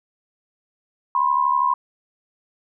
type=tone pair together; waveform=sine; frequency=987.8 / 1060.2 Hz; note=B5 / C6; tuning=0 / +23 cents; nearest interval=minor second; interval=123 cents; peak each=-19 dBFS; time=1.15-1.74 s; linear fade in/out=2 ms; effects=none